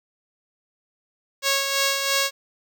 5% pulse tone with tremolo, 550 Hz, C#5, 14 cents flat, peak -7 dBFS, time 1.42-2.31 s, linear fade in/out 50 ms, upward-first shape sine, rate 3 Hz, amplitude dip 45%, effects none

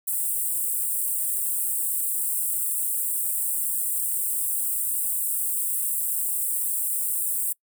pink high-pass noise, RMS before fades -26 dBFS, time 0.07-7.53 s, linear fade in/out 10 ms, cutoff 8000 Hz, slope 96 dB/octave, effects noise-tail reverb RT60 0.1 s tail -25 dB re dry

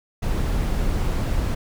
brown noise, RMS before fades -22 dBFS, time 0.22-1.55 s, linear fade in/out 10 ms, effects none

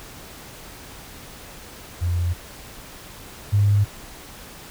sine tone pair in turn, 87.31 / 102 Hz, F2 / G#2, 0 / -31 cents, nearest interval minor third, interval 269 cents, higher second, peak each -19 / -14 dBFS, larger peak second, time 2.01-2.34 / 3.52-3.85 s, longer neither, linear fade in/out 20 ms, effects pink hiss -41 dBFS RMS until 4.7 s

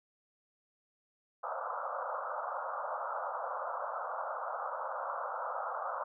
white band-pass noise, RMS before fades -38 dBFS, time 1.43-6.04 s, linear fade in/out 10 ms, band 510 to 1400 Hz, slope 96 dB/octave, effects none

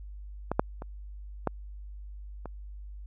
clicks, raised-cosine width 1 ms, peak -14 / -7 / -25 / -12 / -24 dBFS, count 5, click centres 0.516 / 0.595 / 0.821 / 1.473 / 2.457 s, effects added 50 Hz sine -40 dBFS peak until 3.06 s

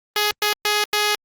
5% pulse tone bursts at uneven times, 418.3 Hz, G#4, 12 cents sharp, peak -6 dBFS, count 4, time 0.16-0.31 / 0.42-0.53 / 0.65-0.84 / 0.93-1.15 s, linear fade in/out 2 ms, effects Opus 24 kbps

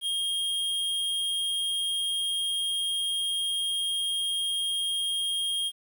square tone, 3238 Hz, G#7, 45 cents flat, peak -27 dBFS, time 0.01-5.72 s, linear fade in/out 50 ms, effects 10-bit

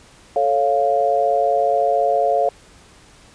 sine chord, A augmented, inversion none, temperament equal, 440 / 554.4 / 698.5 Hz, A4 / C#5 / E#5, 0 / 0 / 0 cents, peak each -22 / -19 / -17 dBFS, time 0.36-2.49 s, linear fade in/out 2 ms, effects pink hiss -48 dBFS RMS until 3.34 s + resampled to 22050 Hz

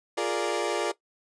30% pulse chord, Bb dominant seventh, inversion second, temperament equal, 349.2 / 415.3 / 466.2 / 587.3 Hz, F4 / Ab4 / Bb4 / D5, 0 / 0 / 0 / 0 cents, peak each -29 dBFS, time 0.17-0.92 s, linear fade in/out 10 ms, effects noise-tail reverb RT60 0.1 s tail -17 dB re dry + resampled to 22050 Hz

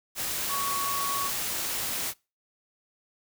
sine tone in noise, 1118 Hz, C#6, 14 cents sharp, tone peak -29 dBFS, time 0.48-1.31 s, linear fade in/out 50 ms, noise white, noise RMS -31 dBFS, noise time 0.15-2.14 s, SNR -1 dB, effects noise-tail reverb RT60 0.3 s tail -25 dB re dry

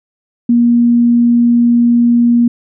sine tone, 237.7 Hz, A#3, 34 cents sharp, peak -6 dBFS, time 0.49-2.48 s, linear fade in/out 5 ms, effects none

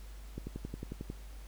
click train, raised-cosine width 3 ms, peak -26 dBFS, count 9, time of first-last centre 0.38-1.101 s, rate 11.1 Hz, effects added 50 Hz sine -45 dBFS peak until 1.47 s + pink hiss -58 dBFS RMS until 1.47 s

